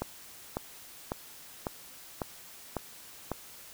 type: click train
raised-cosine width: 1 ms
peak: -17 dBFS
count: 7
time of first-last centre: 0.02-3.317 s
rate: 1.82 Hz
effects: white hiss -50 dBFS RMS until 3.73 s